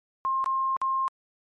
sine tone with dropouts, 1063 Hz, C6, 27 cents sharp, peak -23 dBFS, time 0.25-1.08 s, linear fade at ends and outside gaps 0 ms, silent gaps 0.442-0.46 / 0.766-0.816 s, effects MP3 48 kbps

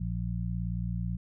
harmonic tone, 58.27 Hz, A#1, in tune, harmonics 1 / 2 / 3, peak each -34 / -34 / -34 dBFS, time 0-1.17 s, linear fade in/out 10 ms, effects none

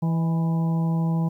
harmonic tone with a mistuned harmonic, 164.81 Hz, E3, in tune, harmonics 1 / 2 / 3 / 4 / 5 / 6, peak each -20 / -36 / -40 / -41 / -38 / -40 dBFS, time 0.02-1.29 s, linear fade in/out 10 ms, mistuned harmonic 4, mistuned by -59 cents, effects 10-bit

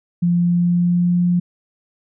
sine tone with pitch glide, 173.7 to 176.33 Hz, F3 to F3, -9 to +17 cents, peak -13 dBFS, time 0.22-1.4 s, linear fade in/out 10 ms, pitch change +26 cents, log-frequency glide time 0.34-1.24 s, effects none

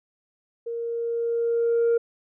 sine tone with level ramp, 466.2 Hz, A#4, in tune, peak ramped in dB -28 to -15 dBFS, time 0.66-1.98 s, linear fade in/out 10 ms, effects tanh soft clip ceiling -16 dBFS

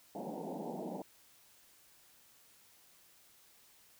pink band-pass noise, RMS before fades -42 dBFS, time 0.15-1.02 s, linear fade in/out 2 ms, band 160 to 910 Hz, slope 96 dB/octave, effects white hiss -64 dBFS RMS until 3.99 s

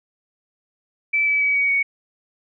sine tone with pitch steps, 2317 / 2296 / 2275 / 2254 / 2233 Hz, D7 / D7 / C#7 / C#7 / C#7, -24 / -40 / +44 / +28 / +12 cents, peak -16 dBFS, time 1.13-1.83 s, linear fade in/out 10 ms, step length 140 ms, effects none

